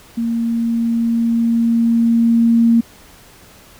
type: tone with level ramp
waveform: sine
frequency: 231.4 Hz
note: A#3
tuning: 13 cents flat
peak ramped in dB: -16 to -8 dBFS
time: 0.17-2.81 s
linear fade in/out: 10 ms
effects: pink hiss -44 dBFS RMS until 3.79 s